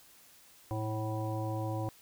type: harmonic tone with a mistuned harmonic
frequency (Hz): 108.9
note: A2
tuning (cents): -17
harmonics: 1 / 3 / 5 / 7 / 9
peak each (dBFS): -34 / -39 / -41 / -42 / -44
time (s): 0.71-1.89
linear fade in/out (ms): 0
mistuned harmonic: 1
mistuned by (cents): +29
effects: white hiss -59 dBFS RMS until 2.01 s